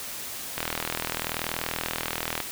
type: click train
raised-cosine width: 0.3 ms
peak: -11 dBFS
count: 75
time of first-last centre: 0.58-2.403 s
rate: 40.6 Hz
effects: white hiss -36 dBFS RMS until 2.51 s